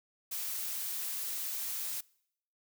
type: noise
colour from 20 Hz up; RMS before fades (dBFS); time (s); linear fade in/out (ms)
blue; -37; 0.31-2.01; 10
effects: noise-tail reverb RT60 0.7 s tail -24 dB re dry